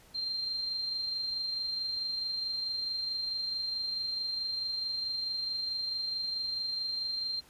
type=tone with amplitude modulation; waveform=sine; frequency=4169 Hz; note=C8; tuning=7 cents flat; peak=-30 dBFS; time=0.14-7.41 s; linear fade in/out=20 ms; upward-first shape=sine; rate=24.6 Hz; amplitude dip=35%; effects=pink hiss -59 dBFS RMS until 7.49 s + resampled to 32000 Hz

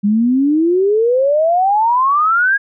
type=exponential sweep; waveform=sine; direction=up; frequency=199 to 1661.2 Hz; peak=-10 dBFS; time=0.03-2.58 s; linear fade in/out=20 ms; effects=none

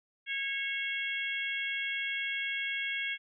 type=harmonic tone; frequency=548 Hz; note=C#5; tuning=20 cents flat; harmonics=3 / 4 / 5 / 6; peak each=-38 / -34 / -40 / -39 dBFS; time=0.26-3.18 s; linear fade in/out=50 ms; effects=none

